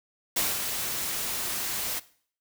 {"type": "noise with ADSR envelope", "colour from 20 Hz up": "white", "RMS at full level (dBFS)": -25, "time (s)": [0.36, 2], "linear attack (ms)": 7, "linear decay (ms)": 200, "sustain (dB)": -6, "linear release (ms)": 18, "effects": ["noise-tail reverb RT60 0.5 s tail -18 dB re dry"]}